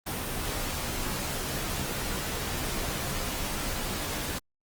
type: noise with comb filter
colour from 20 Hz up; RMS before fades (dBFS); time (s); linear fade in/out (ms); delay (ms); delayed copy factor
pink; -32; 0.06-4.39; 10; 18; -0.55
effects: Opus 24 kbps